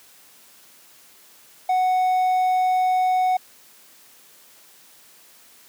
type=tone; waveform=triangle; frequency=740 Hz; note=F#5; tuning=in tune; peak=-15 dBFS; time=1.69-3.37 s; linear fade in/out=5 ms; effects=white hiss -51 dBFS RMS until 5.68 s + high-pass 150 Hz 12 dB/octave